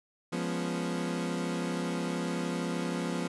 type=chord; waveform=30% pulse; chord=C# dominant seventh; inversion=first; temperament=equal; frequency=174.61 / 207.7 / 246.9 / 277.2 Hz; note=E#3 / G#3 / B3 / C#4; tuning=0 / 0 / 0 / 0 cents; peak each=-31 / -37 / -33 / -37 dBFS; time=0.32-3.28 s; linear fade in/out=10 ms; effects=resampled to 24000 Hz